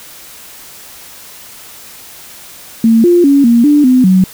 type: tone with pitch steps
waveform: sine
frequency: 226.5 / 349.9 / 280.3 / 234.8 / 293.6 / 254.3 / 186.9 Hz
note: A#3 / F4 / C#4 / A#3 / D4 / C4 / F#3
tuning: -50 / +3 / +19 / +13 / 0 / -49 / +18 cents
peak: -4 dBFS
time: 2.84-4.24 s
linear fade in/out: 2 ms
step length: 200 ms
effects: white hiss -34 dBFS RMS until 4.33 s